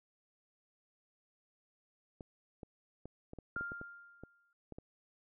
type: clicks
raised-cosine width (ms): 2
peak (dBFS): -33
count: 12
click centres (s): 2.208 / 2.632 / 3.056 / 3.334 / 3.387 / 3.565 / 3.61 / 3.719 / 3.814 / 4.236 / 4.723 / 4.785
type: tone with exponential decay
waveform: sine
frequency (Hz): 1399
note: F6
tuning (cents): +3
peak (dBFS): -35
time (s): 3.56-4.53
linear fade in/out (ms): 2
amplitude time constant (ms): 210
effects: none